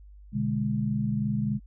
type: chord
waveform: sine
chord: G# diminished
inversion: first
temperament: equal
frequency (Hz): 123.47 / 146.83 / 207.7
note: B2 / D3 / G#3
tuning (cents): 0 / 0 / 0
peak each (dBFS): -30 / -31 / -27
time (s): 0.32-1.6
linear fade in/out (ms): 50
effects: added 50 Hz sine -46 dBFS peak until 1.66 s